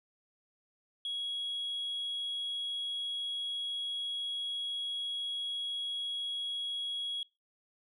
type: tone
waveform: sine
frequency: 3322 Hz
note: G#7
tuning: in tune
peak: -32 dBFS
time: 1.05-7.23 s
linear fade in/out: 2 ms
effects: noise-tail reverb RT60 0.3 s tail -26 dB re dry + tanh soft clip ceiling -31 dBFS